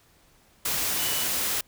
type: tone in noise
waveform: sine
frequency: 2960 Hz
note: F#7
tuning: in tune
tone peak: -34 dBFS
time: 0.99-1.24 s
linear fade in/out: 5 ms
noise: white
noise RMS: -27 dBFS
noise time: 0.65-1.61 s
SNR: -10 dB
effects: pink hiss -60 dBFS RMS until 1.67 s